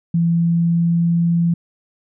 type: tone with pitch glide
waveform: sine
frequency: 168.4 to 169.67 Hz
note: E3 to F3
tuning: +37 to -50 cents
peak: -13 dBFS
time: 0.14-1.54 s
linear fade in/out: 5 ms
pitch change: +13 cents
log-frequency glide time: 0.25-1.18 s
effects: none